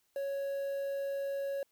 triangle tone with quantisation, 554.4 Hz, C#5, in tune, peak -31 dBFS, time 0.16-1.63 s, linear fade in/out 2 ms, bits 9, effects white hiss -75 dBFS RMS until 1.71 s

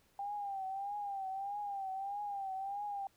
sine tone with vibrato, 793 Hz, G5, 20 cents sharp, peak -37 dBFS, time 0.19-3.07 s, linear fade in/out 2 ms, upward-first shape triangle, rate 1.6 Hz, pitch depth 83 cents each way, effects pink hiss -71 dBFS RMS until 3.16 s

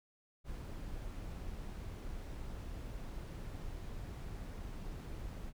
brown noise, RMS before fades -44 dBFS, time 0.44-5.53 s, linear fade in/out 50 ms, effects none

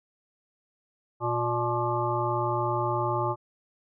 harmonic tone with a mistuned harmonic, 118.8 Hz, A#2, 33 cents sharp, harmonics 1 / 3 / 5 / 7 / 9 / 10, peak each -31 / -31 / -33 / -30 / -33 / -33 dBFS, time 1.2-3.36 s, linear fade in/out 50 ms, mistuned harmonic 7, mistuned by +62 cents, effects none

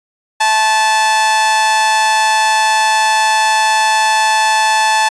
sawtooth tone with amplitude modulation, 872 Hz, A5, 16 cents flat, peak -4 dBFS, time 0.4-5.09 s, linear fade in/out 10 ms, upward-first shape sine, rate 213 Hz, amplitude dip 45%, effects resampled to 22050 Hz

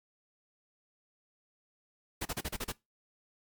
pink noise bursts, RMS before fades -35 dBFS, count 7, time 2.21-2.722 s, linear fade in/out 10 ms, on 44 ms, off 34 ms, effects noise-tail reverb RT60 0.2 s tail -21 dB re dry + MP3 96 kbps

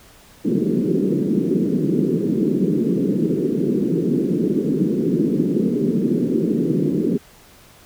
pink band-pass noise, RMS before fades -19 dBFS, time 0.44-7.18 s, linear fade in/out 20 ms, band 160 to 420 Hz, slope 48 dB/octave, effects pink hiss -48 dBFS RMS until 7.85 s

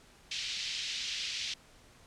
pink band-pass noise, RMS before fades -37 dBFS, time 0.31-1.54 s, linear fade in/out 5 ms, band 2600 to 5600 Hz, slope 24 dB/octave, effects pink hiss -59 dBFS RMS until 2.06 s + low-pass 9000 Hz 12 dB/octave

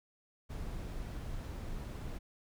brown noise, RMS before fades -41 dBFS, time 0.49-2.19 s, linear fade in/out 20 ms, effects none

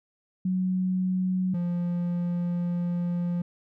sine / triangle tone pair in turn, 185 / 174.62 Hz, F#3 / F3, 0 / 0 cents, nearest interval minor second, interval 100 cents, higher first, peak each -23 dBFS, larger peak neither, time 0.45-1.54 / 1.54-3.42 s, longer second, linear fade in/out 5 ms, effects none

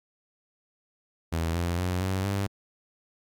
sawtooth tone with pitch steps, 82.41 / 86.31 / 90.39 / 94.66 / 99.14 Hz, E2 / F2 / F#2 / F#2 / G2, 0 / -20 / -40 / +40 / +20 cents, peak -22 dBFS, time 1.32-2.47 s, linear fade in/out 10 ms, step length 230 ms, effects Opus 48 kbps

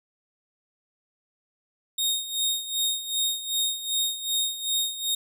sawtooth tone with tremolo, 3712 Hz, A#7, 8 cents flat, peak -19 dBFS, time 1.98-5.15 s, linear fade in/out 5 ms, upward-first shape sine, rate 2.6 Hz, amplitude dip 75%, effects none

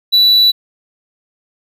triangle tone, 3951 Hz, B7, in tune, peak -5 dBFS, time 0.12-0.52 s, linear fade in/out 20 ms, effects none

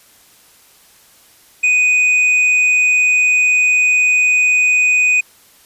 sine tone with hard clipping, 2489 Hz, D#7, in tune, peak -11 dBFS, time 1.63-5.21 s, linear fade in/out 10 ms, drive 4 dB, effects white hiss -48 dBFS RMS until 5.65 s + resampled to 32000 Hz

